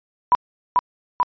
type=tone with echo; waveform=sine; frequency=987.8 Hz; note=B5; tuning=in tune; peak=-10 dBFS; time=0.32-0.35 s; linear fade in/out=0 ms; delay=440 ms; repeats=2; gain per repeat=-2 dB; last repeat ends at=1.23 s; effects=resampled to 11025 Hz